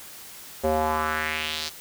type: tone with band-pass filter sweep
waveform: square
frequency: 77.78 Hz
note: D#2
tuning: in tune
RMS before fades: -26 dBFS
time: 0.63-1.7 s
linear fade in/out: 20 ms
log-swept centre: 520 to 4900 Hz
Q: 2.5
effects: white hiss -43 dBFS RMS until 1.8 s

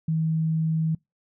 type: tone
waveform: sine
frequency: 160 Hz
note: D#3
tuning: 49 cents sharp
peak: -21 dBFS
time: 0.08-0.95 s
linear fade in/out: 5 ms
effects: noise-tail reverb RT60 0.2 s tail -26 dB re dry

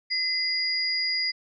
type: tone pair together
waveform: sine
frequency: 2045 / 4864 Hz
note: C7 / D#8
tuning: -40 / -40 cents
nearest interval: octave + minor third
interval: 1500 cents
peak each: -29 / -25 dBFS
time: 0.1-1.32 s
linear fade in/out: 20 ms
effects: none

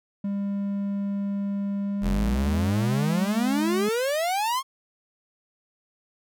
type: tone with pitch glide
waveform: triangle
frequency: 200 to 210.8 Hz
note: G3 to G#3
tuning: +35 to +26 cents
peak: -23 dBFS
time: 0.24-3.89 s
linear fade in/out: 5 ms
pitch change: +91 cents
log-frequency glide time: 1.82-3.61 s
type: exponential sweep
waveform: 45% pulse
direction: up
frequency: 41.2 to 1100 Hz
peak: -23 dBFS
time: 2.01-4.63 s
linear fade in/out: 50 ms
effects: none

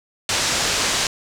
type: low-pass noise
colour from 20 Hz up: white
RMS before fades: -21 dBFS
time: 0.29-1.07 s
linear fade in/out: 2 ms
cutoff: 7300 Hz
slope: 24 dB/octave
effects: none

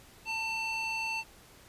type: tone with band-pass filter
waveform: square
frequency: 894 Hz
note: A5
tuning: 27 cents sharp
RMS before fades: -34 dBFS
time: 0.25-1.24 s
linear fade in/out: 50 ms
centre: 2800 Hz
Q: 1.8
effects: pink hiss -56 dBFS RMS until 1.68 s + resampled to 32000 Hz

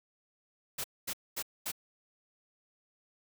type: noise bursts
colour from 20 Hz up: white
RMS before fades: -36 dBFS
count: 4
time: 0.78-1.718 s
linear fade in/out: 10 ms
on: 62 ms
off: 230 ms
effects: none

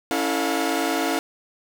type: tone cluster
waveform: sawtooth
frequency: 278.3 / 327.8 / 442.7 / 715 Hz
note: C#4 / E4 / A4 / F5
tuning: +7 / -10 / +11 / +41 cents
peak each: -23 / -22 / -25 / -23 dBFS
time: 0.11-1.19 s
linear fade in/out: 0 ms
effects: none

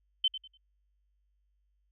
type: tone with echo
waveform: sine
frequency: 3076 Hz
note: G7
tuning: 33 cents flat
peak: -23 dBFS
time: 0.24-0.28 s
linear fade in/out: 5 ms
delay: 98 ms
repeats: 3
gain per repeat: -12 dB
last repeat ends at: 0.574 s
effects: added 50 Hz sine -70 dBFS peak until 1.91 s

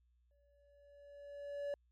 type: tone with exponential growth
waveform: triangle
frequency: 572 Hz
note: D5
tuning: 46 cents flat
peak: -34 dBFS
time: 0.31-1.74 s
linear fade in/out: 1 ms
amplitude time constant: 310 ms
effects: added 60 Hz sine -70 dBFS peak until 1.91 s + MP3 96 kbps

